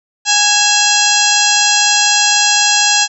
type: harmonic tone with a mistuned harmonic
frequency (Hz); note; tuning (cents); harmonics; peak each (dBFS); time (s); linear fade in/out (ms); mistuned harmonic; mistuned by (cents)
827; G#5; -8; 1 / 2 / 3 / 4 / 5 / 6 / 7 / 8 / 9; -18 / -18 / -18 / -18 / -18 / -18 / -18 / -18 / -18; 0.25-3.08; 50; 3; +130
effects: none